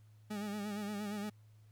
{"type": "tone with vibrato", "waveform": "40% pulse", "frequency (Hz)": 206.6, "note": "G#3", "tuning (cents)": -9, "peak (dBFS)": -37, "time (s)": [0.3, 1.3], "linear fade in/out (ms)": 10, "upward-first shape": "sine", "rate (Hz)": 8.6, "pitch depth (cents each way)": 56, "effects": ["added 107 Hz sine -58 dBFS peak until 1.71 s", "pink hiss -75 dBFS RMS until 1.71 s"]}